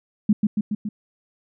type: tone with echo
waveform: sine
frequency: 210 Hz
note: G#3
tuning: 19 cents sharp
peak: -12 dBFS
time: 0.29-0.33 s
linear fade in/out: 5 ms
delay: 140 ms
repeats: 4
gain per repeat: -3 dB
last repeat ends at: 0.89 s
effects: none